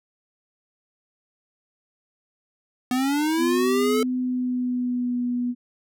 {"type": "linear sweep", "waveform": "square", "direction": "up", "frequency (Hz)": [246.9, 439.9], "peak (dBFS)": -21, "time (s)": [2.91, 4.03], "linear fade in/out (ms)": 2}
{"type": "tone with pitch glide", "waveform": "sine", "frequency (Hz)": [252.7, 244.7], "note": ["B3", "B3"], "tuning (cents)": [40, -16], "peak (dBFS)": -22, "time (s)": [3.37, 5.55], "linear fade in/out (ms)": 50, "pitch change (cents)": -56, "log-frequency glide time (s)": [4.18, 5.21]}
{"effects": []}